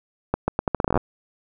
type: accelerating click train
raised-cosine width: 1 ms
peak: -6 dBFS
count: 14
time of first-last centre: 0.34-0.976 s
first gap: 140 ms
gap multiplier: 0.79
effects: none